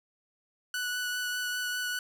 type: tone with vibrato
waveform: sawtooth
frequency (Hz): 1480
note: F#6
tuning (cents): 0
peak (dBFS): -27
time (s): 0.74-1.99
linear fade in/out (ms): 2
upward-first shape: triangle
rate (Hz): 5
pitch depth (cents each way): 14
effects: none